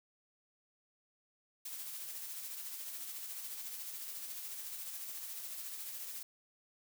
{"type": "noise with tremolo", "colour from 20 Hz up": "blue", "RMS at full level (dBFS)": -43, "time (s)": [1.65, 6.23], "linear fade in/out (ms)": 5, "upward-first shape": "sine", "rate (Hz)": 14, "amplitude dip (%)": 35, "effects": []}